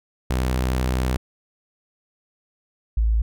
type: tone pair in turn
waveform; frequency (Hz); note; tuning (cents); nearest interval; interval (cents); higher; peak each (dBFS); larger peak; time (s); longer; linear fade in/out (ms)
sawtooth / sine; 63.4 / 55.09; B1 / A1; +46 / +3; major second; 243; first; -16; neither; 0.3-1.17 / 2.97-3.22; first; 5
effects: none